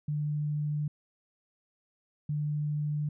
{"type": "tone pair in turn", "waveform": "sine", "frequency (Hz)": [148.9, 148.9], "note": ["D3", "D3"], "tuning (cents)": [24, 24], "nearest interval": "unison", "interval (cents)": 0, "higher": "neither", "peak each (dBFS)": -28, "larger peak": "neither", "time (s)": [[0.08, 0.88], [2.29, 3.09]], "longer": "neither", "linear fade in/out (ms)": 5, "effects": []}